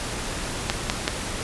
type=clicks; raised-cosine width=0.2 ms; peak=-3 dBFS; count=3; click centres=0.699 / 0.899 / 1.079 s; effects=pink hiss -30 dBFS RMS until 1.43 s + resampled to 24000 Hz